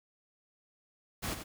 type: noise with echo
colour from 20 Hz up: pink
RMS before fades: -36 dBFS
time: 1.22-1.35 s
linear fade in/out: 20 ms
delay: 90 ms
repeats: 1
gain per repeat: -8 dB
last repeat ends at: 1.44 s
effects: none